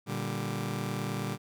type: chord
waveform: sawtooth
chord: G minor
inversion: first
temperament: just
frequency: 117.6 / 147 / 196 Hz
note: Bb2 / D3 / G3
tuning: +16 / +2 / 0 cents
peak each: -32 dBFS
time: 0.06-1.38 s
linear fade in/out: 50 ms
effects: none